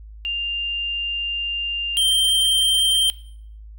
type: tone pair in turn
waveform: sine / square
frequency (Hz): 2796 / 3147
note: F7 / G7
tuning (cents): +1 / +6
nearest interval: major second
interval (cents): 205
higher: second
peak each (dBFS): -22 / -16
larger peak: second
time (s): 0.25-1.97 / 1.97-3.1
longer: first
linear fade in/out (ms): 0
effects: noise-tail reverb RT60 0.6 s tail -18 dB re dry + added 53 Hz sine -37 dBFS peak until 3.78 s

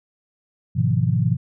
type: chord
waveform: sine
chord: F half-diminished seventh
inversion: first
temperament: just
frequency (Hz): 104.77 / 125.72 / 157.15 / 174.61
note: Ab2 / Cb3 / Eb3 / F3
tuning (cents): +16 / +31 / +18 / 0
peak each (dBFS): -22 / -20 / -23 / -24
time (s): 0.75-1.37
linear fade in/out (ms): 20
effects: none

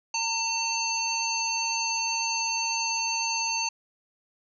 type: harmonic tone with a mistuned harmonic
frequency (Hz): 899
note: A5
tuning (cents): +37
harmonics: 1 / 3 / 5 / 7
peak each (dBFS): -31 / -31 / -31 / -31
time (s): 0.14-3.69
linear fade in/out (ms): 5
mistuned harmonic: 1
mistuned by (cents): +19
effects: none

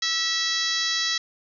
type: harmonic tone with a mistuned harmonic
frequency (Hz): 659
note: E5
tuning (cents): -1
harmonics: 2 / 3 / 4 / 5 / 6 / 7 / 8 / 9 / 10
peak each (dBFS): -36 / -29 / -39 / -31 / -27 / -32 / -30 / -34 / -38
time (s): 0.02-1.18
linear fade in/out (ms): 5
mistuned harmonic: 3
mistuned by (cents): -31
effects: none

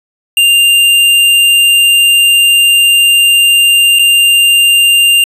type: tone with dropouts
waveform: square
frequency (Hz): 2794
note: F7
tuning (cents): 0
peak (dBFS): -5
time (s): 0.37-5.24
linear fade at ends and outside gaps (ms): 2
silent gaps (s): 3.988-3.993
effects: resampled to 32000 Hz

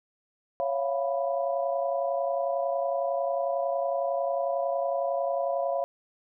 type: tone cluster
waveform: sine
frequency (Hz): 553 / 683 / 714 / 988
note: C#5 / F5 / F5 / B5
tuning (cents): -4 / -39 / +38 / 0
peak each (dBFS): -28 / -29 / -37 / -37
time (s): 0.6-5.84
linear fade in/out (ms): 0
effects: none

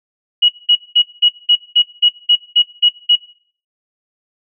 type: tone bursts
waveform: sine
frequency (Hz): 2909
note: F#7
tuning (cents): -30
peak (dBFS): -7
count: 11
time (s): 0.42-3.157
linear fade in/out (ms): 10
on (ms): 67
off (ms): 200
effects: noise-tail reverb RT60 0.5 s tail -19 dB re dry

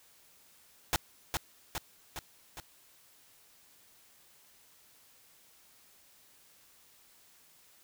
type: noise with echo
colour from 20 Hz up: pink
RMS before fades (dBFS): -28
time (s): 0.93-0.96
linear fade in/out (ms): 0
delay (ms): 410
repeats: 4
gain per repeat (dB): -4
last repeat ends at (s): 2.6
effects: white hiss -62 dBFS RMS until 7.83 s

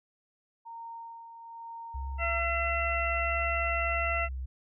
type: tone with tremolo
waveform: sine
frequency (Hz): 922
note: A#5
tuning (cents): -19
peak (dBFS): -39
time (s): 0.65-2.4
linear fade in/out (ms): 20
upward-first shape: sine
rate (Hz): 1.1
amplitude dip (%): 50
type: tone with vibrato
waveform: sine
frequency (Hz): 65.7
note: C2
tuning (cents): +8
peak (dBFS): -33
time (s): 1.94-4.46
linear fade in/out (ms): 10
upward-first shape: sine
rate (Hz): 1.5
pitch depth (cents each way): 37
type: harmonic tone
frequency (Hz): 676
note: E5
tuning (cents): +43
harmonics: 1 / 2 / 3 / 4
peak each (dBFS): -33 / -33 / -33 / -33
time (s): 2.18-4.29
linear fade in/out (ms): 50
effects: none

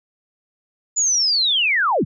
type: linear sweep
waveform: sine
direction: down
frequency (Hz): 7040 to 75.2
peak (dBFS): -15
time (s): 0.96-2.05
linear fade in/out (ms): 20
effects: none

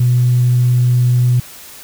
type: tone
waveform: sine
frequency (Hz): 123.47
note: B2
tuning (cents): 0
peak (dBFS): -8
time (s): 0-1.4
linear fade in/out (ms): 5
effects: tanh soft clip ceiling -4 dBFS + white hiss -36 dBFS RMS until 1.83 s

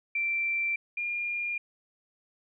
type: tone pair in turn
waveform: sine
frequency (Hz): 2349 / 2411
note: D7 / D7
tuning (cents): 0 / +45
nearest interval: unison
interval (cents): 45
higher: second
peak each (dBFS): -26 / -29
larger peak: first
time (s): 0.15-0.76 / 0.97-1.58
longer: neither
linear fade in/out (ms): 5
effects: none

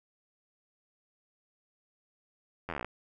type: slowing click train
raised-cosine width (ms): 0.5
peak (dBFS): -21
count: 12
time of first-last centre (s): 2.69-2.846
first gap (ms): 11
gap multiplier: 1.05
effects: none

